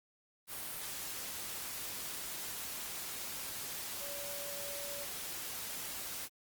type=tone in noise; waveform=sine; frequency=571 Hz; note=D5; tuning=49 cents flat; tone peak=-46 dBFS; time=3.99-5.07 s; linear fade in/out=50 ms; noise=white; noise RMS=-42 dBFS; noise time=0.47-6.29 s; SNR=-7 dB; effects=Opus 32 kbps